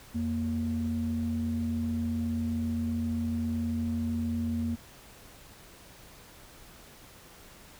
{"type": "tone pair together", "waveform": "sine", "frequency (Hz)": [86.89, 233.1], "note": ["F2", "A#3"], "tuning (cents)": [-8, 0], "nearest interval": "octave + perfect fourth", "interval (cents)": 1708, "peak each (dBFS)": [-32, -28], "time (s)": [0.14, 4.76], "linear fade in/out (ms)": 20, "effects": ["tanh soft clip ceiling -22 dBFS", "pink hiss -52 dBFS RMS until 7.79 s"]}